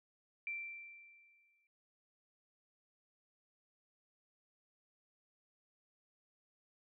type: tone with exponential decay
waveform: sine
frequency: 2349 Hz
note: D7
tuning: in tune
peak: -37 dBFS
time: 0.47-1.67 s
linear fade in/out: 1 ms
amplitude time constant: 260 ms
effects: none